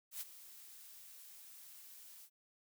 blue noise with ADSR envelope, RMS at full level -42 dBFS, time 0.11-2.3 s, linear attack 97 ms, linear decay 30 ms, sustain -14 dB, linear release 68 ms, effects none

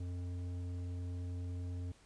sine tone with tanh clipping, 89 Hz, F2, 33 cents sharp, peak -40 dBFS, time 0-1.92 s, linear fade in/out 5 ms, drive 11 dB, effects pink hiss -65 dBFS RMS until 2.05 s + resampled to 22050 Hz

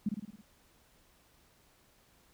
sine tone with echo, 208.1 Hz, G#3, 4 cents sharp, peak -27 dBFS, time 0.06-0.09 s, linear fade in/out 5 ms, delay 54 ms, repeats 6, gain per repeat -4 dB, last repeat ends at 0.414 s, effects pink hiss -66 dBFS RMS until 2.33 s

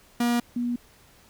45% pulse / sine tone pair in turn, 239 / 241.5 Hz, A#3 / B3, +43 / -39 cents, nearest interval unison, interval 18 cents, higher second, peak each -21 / -24 dBFS, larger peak first, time 0.2-0.4 / 0.56-0.76 s, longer neither, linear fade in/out 5 ms, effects pink hiss -56 dBFS RMS until 1.29 s

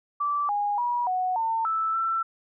sine tone with pitch steps, 1163 / 821 / 965 / 738 / 902 / 1317 / 1338 Hz, D6 / G#5 / B5 / F#5 / A5 / E6 / E6, -17 / -20 / -40 / -5 / +43 / -2 / +25 cents, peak -23 dBFS, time 0.2-2.23 s, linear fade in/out 10 ms, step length 290 ms, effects none

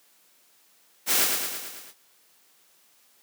white noise with echo, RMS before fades -22 dBFS, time 1.06-1.28 s, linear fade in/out 50 ms, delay 110 ms, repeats 6, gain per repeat -4 dB, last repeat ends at 1.94 s, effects white hiss -61 dBFS RMS until 3.22 s + high-pass 200 Hz 12 dB/octave

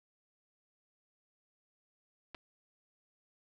clicks, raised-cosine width 0.3 ms, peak -30 dBFS, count 2, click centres 2.346 / 2.349 s, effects none

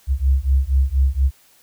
sine beating tone pair, 65.2 / 69.4 Hz, C2 / C#2, -5 / +3 cents, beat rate 4.2 Hz, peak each -17 dBFS, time 0.07-1.31 s, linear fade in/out 50 ms, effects white hiss -54 dBFS RMS until 1.62 s

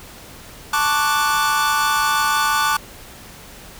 45% pulse chord, D major seventh, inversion second, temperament equal, 880 / 1108.7 / 1174.7 / 1480 Hz, A5 / C#6 / D6 / F#6, 0 / 0 / 0 / 0 cents, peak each -22 / -25 / -20 / -21 dBFS, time 0.73-2.77 s, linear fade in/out 5 ms, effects pink hiss -40 dBFS RMS until 3.79 s

